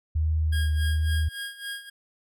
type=tone with vibrato; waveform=sine; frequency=77.78 Hz; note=D#2; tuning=in tune; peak=-21 dBFS; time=0.15-1.29 s; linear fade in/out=10 ms; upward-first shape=sine; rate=1.3 Hz; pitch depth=21 cents each way
type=tone with tremolo; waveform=25% pulse; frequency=1630 Hz; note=G#6; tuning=33 cents flat; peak=-27 dBFS; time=0.52-1.9 s; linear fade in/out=10 ms; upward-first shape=sine; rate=3.6 Hz; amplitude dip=80%
effects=none